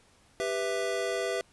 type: chord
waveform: square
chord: E minor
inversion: first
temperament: just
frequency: 395.6 / 494.4 / 659.3 Hz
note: G4 / B4 / E5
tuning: +16 / +2 / 0 cents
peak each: -34 dBFS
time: 0.4-1.41 s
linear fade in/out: 0 ms
effects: pink hiss -62 dBFS RMS until 1.52 s + resampled to 24000 Hz